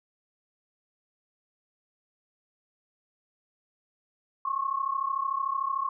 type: tone pair together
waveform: sine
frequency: 1075.3 / 1108.7 Hz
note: C6 / C#6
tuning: +47 / 0 cents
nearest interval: minor second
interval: 53 cents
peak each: -29 / -30 dBFS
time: 4.45-5.89 s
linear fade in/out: 5 ms
effects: none